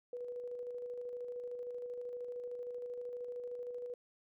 sine tone with tremolo, 489.1 Hz, B4, 17 cents flat, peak -39 dBFS, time 0.13-3.94 s, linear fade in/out 2 ms, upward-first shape square, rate 13 Hz, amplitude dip 30%, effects none

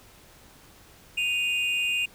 triangle tone pair together, 2491 / 2794 Hz, D#7 / F7, +1 / 0 cents, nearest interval major second, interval 199 cents, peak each -25 / -25 dBFS, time 1.17-2.06 s, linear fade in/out 10 ms, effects pink hiss -53 dBFS RMS until 2.14 s

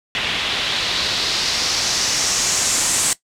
white noise with low-pass filter sweep, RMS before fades -20 dBFS, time 0.15-3.13 s, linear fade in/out 0 ms, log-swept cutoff 3000 to 8300 Hz, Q 2.5, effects noise-tail reverb RT60 0.1 s tail -17 dB re dry

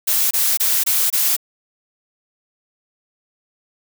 blue noise bursts, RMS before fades -17 dBFS, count 5, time 0.07-1.366 s, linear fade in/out 10 ms, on 240 ms, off 24 ms, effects none

